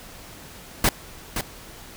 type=noise with echo; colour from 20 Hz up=pink; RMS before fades=-18 dBFS; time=0.84-0.89 s; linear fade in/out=2 ms; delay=520 ms; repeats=1; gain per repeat=-8 dB; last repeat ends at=1.41 s; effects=pink hiss -43 dBFS RMS until 1.96 s